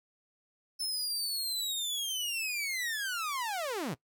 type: linear sweep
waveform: sawtooth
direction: down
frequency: 5290 to 110.5 Hz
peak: -29 dBFS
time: 0.79-3.95 s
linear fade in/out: 20 ms
effects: noise-tail reverb RT60 0.1 s tail -19 dB re dry